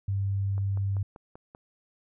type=tone; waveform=sine; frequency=98.5 Hz; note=G2; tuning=9 cents sharp; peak=-25 dBFS; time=0.08-1.03 s; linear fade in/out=5 ms
type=click train; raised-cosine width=1 ms; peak=-32 dBFS; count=6; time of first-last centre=0.58-1.549 s; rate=5.16 Hz
effects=none